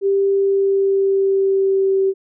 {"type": "tone with pitch glide", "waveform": "sine", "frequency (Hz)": [394, 386.1], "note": ["G4", "G4"], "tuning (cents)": [9, -26], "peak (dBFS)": -13, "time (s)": [0.01, 2.14], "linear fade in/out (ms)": 50, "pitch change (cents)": -35, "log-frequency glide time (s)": [0.3, 2.02], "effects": []}